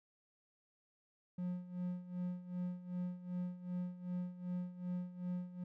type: tone with tremolo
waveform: triangle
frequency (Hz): 179.2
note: F3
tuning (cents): +45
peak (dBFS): -34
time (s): 1.38-5.64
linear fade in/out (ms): 5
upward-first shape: sine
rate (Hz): 2.6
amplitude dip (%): 80
effects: none